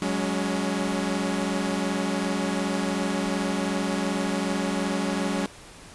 sawtooth chord, F# suspended second, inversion none, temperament equal with one note detuned, 185 / 207.7 / 280.9 Hz, F#3 / G#3 / C#4, 0 / 0 / +23 cents, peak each -25 dBFS, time 0.02-5.46 s, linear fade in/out 0 ms, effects pink hiss -46 dBFS RMS until 5.94 s + resampled to 24000 Hz

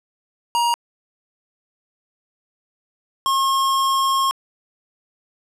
square tone pair in turn, 946 / 1078.4 Hz, A#5 / C#6, +25 / -48 cents, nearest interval major second, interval 227 cents, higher second, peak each -17 dBFS, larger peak neither, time 0.55-0.74 / 3.26-4.31 s, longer second, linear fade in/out 0 ms, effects low-pass 12000 Hz 12 dB/octave + 9-bit

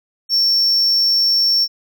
triangle tone, 5450 Hz, F8, 43 cents flat, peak -11 dBFS, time 0.29-1.68 s, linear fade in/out 50 ms, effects none

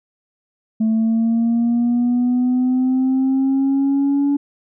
sine linear sweep, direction up, 219.5 to 284.9 Hz, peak -12 dBFS, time 0.8-4.37 s, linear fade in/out 10 ms, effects tanh soft clip ceiling -12 dBFS

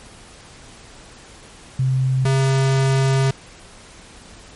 sine / square tone pair in turn, 130.81 / 134.41 Hz, C3 / C3, 0 / +47 cents, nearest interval unison, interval 47 cents, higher second, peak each -15 dBFS, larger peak neither, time 1.79-2.25 / 2.25-3.31 s, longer second, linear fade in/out 5 ms, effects pink hiss -43 dBFS RMS until 4.55 s + MP3 48 kbps

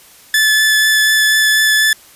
sawtooth tone with vibrato, 1736 Hz, A6, 24 cents flat, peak -6 dBFS, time 0.34-1.93 s, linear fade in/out 2 ms, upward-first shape triangle, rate 4.1 Hz, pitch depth 10 cents each way, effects white hiss -43 dBFS RMS until 2.15 s + resampled to 32000 Hz

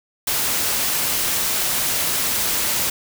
white noise, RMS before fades -21 dBFS, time 0.27-2.9 s, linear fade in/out 5 ms, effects none

